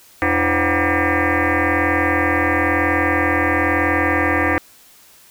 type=tone with frequency modulation; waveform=sine; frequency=759 Hz; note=F#5; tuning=44 cents sharp; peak=-14 dBFS; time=0.22-4.58 s; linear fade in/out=0 ms; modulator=211 Hz; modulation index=6.5; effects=white hiss -48 dBFS RMS until 5.3 s